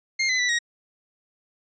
sawtooth tone with pitch steps, 2122 / 2022 / 1971 / 1888 Hz, C7 / B6 / B6 / A#6, +24 / +40 / -4 / +22 cents, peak -17 dBFS, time 0.19-0.59 s, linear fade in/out 10 ms, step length 100 ms, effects resampled to 16000 Hz

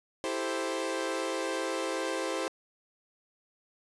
sawtooth chord, A minor seventh, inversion second, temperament equal, 329.6 / 392 / 440 / 523.3 Hz, E4 / G4 / A4 / C5, 0 / 0 / 0 / 0 cents, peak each -32 / -33 / -36 / -30 dBFS, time 0.24-2.48 s, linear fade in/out 0 ms, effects resampled to 24000 Hz

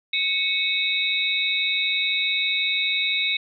sine tone cluster, 2217 / 2565 / 3676 / 3871 Hz, C#7 / E7 / A#7 / B7, 0 / -48 / -25 / -35 cents, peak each -26 dBFS, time 0.13-3.37 s, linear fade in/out 5 ms, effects none

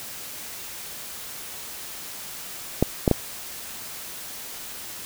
clicks, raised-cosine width 2 ms, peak -3 dBFS, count 3, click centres 2.826 / 3.078 / 3.113 s, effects white hiss -37 dBFS RMS until 5.05 s

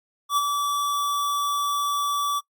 square tone with ADSR envelope, 1153 Hz, D6, 32 cents flat, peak -18 dBFS, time 0.29-2.41 s, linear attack 79 ms, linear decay 35 ms, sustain -5 dB, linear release 31 ms, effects noise-tail reverb RT60 0.1 s tail -25 dB re dry + Opus 48 kbps

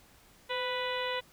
harmonic tone with a mistuned harmonic, 493.9 Hz, B4, in tune, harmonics 1 / 2 / 3 / 4 / 5 / 6 / 7 / 8, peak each -35 / -37 / -42 / -39 / -43 / -41 / -42 / -45 dBFS, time 0.49-1.21 s, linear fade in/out 20 ms, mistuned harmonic 1, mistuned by +48 cents, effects pink hiss -60 dBFS RMS until 1.32 s

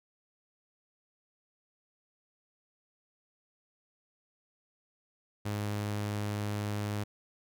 sawtooth tone, 103.83 Hz, G#2, in tune, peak -28 dBFS, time 5.45-7.04 s, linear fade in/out 10 ms, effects none

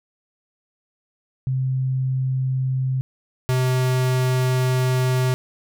sine / square tone pair in turn, 130.81 / 128.19 Hz, C3 / C3, 0 / -35 cents, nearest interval unison, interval 35 cents, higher first, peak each -19 / -18 dBFS, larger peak second, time 1.47-3.01 / 3.49-5.34 s, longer second, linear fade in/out 0 ms, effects none

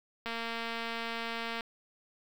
click train, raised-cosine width 0.3 ms, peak -21 dBFS, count 311, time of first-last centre 0.26-1.608 s, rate 230 Hz, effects 8-bit

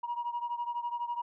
sine beating tone pair, 951 / 963 Hz, A#5 / B5, +34 / -44 cents, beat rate 12 Hz, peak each -33 / -36 dBFS, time 0.03-1.22 s, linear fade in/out 10 ms, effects tanh soft clip ceiling -27 dBFS

